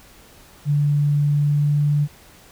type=tone with pitch glide; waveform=sine; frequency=145.7 to 146.63 Hz; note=D3 to D3; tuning=-13 to -2 cents; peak=-15 dBFS; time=0.65-2.08 s; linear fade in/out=50 ms; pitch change=+11 cents; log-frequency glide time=1.24-1.85 s; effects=pink hiss -48 dBFS RMS until 2.51 s